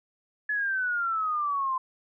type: exponential sweep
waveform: sine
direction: down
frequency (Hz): 1717 to 1029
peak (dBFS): -25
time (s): 0.49-1.78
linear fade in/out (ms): 5
effects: none